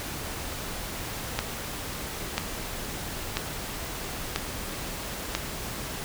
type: click train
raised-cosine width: 0.2 ms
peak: -8 dBFS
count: 5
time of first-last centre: 1.39-5.35 s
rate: 1.01 Hz
effects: pink hiss -35 dBFS RMS until 6.04 s